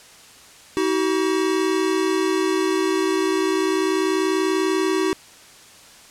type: tone pair together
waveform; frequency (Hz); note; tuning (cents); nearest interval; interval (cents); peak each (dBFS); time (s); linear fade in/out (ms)
square; 318.6 / 378.9; D#4 / F#4; +41 / +41; minor third; 300; -23 / -21; 0.77-5.13; 0
effects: white hiss -46 dBFS RMS until 6.1 s + low-pass 9000 Hz 12 dB/octave